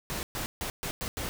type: noise bursts at uneven times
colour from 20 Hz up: pink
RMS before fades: -34 dBFS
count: 6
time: 0.1-0.23 / 0.35-0.46 / 0.61-0.7 / 0.83-0.91 / 1.01-1.08 / 1.17-1.29 s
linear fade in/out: 0 ms
effects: none